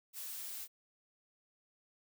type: noise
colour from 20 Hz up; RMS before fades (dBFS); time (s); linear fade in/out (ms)
blue; -44; 0.13-0.68; 50
effects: none

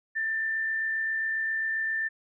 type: tone with amplitude modulation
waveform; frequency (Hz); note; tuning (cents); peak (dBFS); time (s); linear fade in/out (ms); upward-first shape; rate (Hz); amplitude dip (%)
sine; 1782; A6; +22; -25; 0.15-2.09; 20; sine; 67.5; 25
effects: none

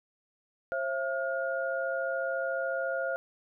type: tone cluster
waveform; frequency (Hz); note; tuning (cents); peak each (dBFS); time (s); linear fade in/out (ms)
sine; 536 / 670 / 1426; C5 / E5 / F6; +42 / +28 / +36; -32 / -34 / -34; 0.72-3.16; 0
effects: none

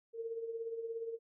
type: tone with tremolo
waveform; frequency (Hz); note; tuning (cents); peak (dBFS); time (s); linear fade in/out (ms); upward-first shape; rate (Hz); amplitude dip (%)
sine; 457; A#4; -34; -35; 0.13-1.19; 50; triangle; 17; 65
effects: none

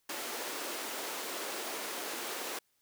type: high-pass noise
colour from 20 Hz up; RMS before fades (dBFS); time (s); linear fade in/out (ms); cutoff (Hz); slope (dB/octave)
pink; -39; 0.09-2.59; 5; 310; 24
effects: white hiss -75 dBFS RMS until 2.81 s

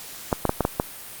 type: clicks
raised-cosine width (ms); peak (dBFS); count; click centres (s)
1; -5; 6; 0.328 / 0.453 / 0.494 / 0.607 / 0.651 / 0.799
effects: white hiss -39 dBFS RMS until 1.2 s + Opus 48 kbps

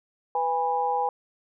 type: tone cluster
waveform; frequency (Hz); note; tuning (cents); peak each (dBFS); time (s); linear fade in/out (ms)
sine; 496.1 / 816 / 984; B4 / G#5 / B5; +8 / -31 / -7; -30 / -24 / -30; 0.35-1.09; 2
effects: none

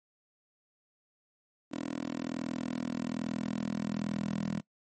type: tone with high-pass filter sweep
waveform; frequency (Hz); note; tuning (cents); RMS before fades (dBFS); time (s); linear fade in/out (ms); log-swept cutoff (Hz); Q
10% pulse; 41.2; E1; 0; -35; 1.71-4.61; 20; 290 to 190; 3.5
effects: noise-tail reverb RT60 0.1 s tail -21 dB re dry + MP3 32 kbps

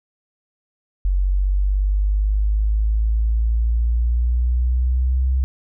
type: exponential sweep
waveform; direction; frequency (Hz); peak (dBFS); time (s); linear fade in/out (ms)
sine; up; 46.25 to 65.41; -15; 1.05-5.44; 0
effects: none

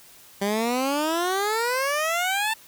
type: exponential sweep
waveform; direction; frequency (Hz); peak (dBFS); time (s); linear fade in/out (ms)
15% pulse; up; 196 to 900; -16; 0.41-2.54; 10
effects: white hiss -50 dBFS RMS until 2.67 s

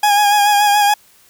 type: tone with vibrato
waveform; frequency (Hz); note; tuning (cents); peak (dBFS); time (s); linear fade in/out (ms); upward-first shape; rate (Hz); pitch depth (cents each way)
40% pulse; 824; G#5; -14; -9; 0.03-0.94; 5; sine; 7; 32
effects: white hiss -50 dBFS RMS until 1.29 s

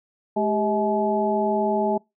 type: harmonic tone with a mistuned harmonic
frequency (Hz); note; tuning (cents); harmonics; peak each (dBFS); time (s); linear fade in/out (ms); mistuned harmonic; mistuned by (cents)
213; G#3; +44; 1 / 2 / 3 / 4; -25 / -25 / -25 / -25; 0.36-1.98; 10; 2; -120
effects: noise-tail reverb RT60 0.2 s tail -24 dB re dry

